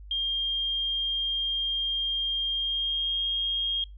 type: tone with pitch glide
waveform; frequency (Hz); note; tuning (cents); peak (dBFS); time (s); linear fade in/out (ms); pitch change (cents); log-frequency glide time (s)
sine; 3210 to 3242; G7 to G#7; +40 to -42; -25; 0.11-3.84; 2; +18; 2.51-3.22
effects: noise-tail reverb RT60 0.2 s tail -26 dB re dry + added 50 Hz sine -42 dBFS peak until 3.97 s